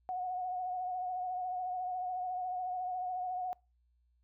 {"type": "tone with vibrato", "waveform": "sine", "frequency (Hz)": 732, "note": "F#5", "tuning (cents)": -19, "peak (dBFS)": -34, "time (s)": [0.09, 3.53], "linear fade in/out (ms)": 0, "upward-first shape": "sine", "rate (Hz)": 14, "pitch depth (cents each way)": 33, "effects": ["noise-tail reverb RT60 0.3 s tail -26 dB re dry", "added 60 Hz sine -69 dBFS peak until 4.23 s"]}